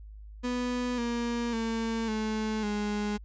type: tone with pitch steps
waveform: 35% pulse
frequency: 246.9 / 236.6 / 226.7 / 217.2 / 208.1 Hz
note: B3 / A#3 / A#3 / A3 / G#3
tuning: 0 / +26 / -48 / -22 / +4 cents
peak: -27 dBFS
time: 0.43-3.18 s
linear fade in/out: 20 ms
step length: 550 ms
effects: added 52 Hz sine -43 dBFS peak until 3.24 s + resampled to 16000 Hz